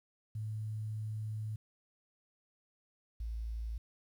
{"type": "tone pair in turn", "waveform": "sine", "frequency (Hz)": [108.2, 55.91], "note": ["A2", "A1"], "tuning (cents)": [-29, 28], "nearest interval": "major seventh", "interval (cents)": 1143, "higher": "first", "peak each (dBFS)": [-36, -36], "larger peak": "neither", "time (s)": [[0.35, 1.56], [3.2, 3.78]], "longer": "first", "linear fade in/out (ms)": 5, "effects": ["11-bit"]}